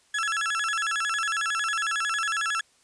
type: tone with vibrato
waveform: 35% pulse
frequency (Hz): 1500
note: F#6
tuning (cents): +23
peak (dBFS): -23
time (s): 0.14-2.61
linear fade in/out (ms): 5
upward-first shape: square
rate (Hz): 11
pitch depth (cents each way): 200
effects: white hiss -62 dBFS RMS until 2.83 s + resampled to 22050 Hz